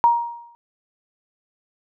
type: tone with exponential decay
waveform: sine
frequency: 942 Hz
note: A#5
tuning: 18 cents sharp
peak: -9 dBFS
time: 0.04-0.55 s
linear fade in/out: 0 ms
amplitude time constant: 110 ms
effects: none